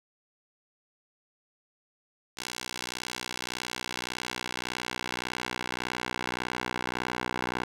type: tone with band-pass filter sweep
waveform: 10% pulse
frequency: 61.74 Hz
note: B1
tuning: in tune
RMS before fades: -35 dBFS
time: 2.37-7.65 s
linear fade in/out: 5 ms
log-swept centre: 5200 to 1400 Hz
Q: 0.7
effects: 9-bit